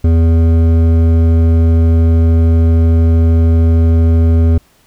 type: tone with hard clipping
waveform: sine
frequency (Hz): 82.41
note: E2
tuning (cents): 0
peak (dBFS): -8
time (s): 0.04-4.58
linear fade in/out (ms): 5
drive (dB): 11
effects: pink hiss -51 dBFS RMS until 4.86 s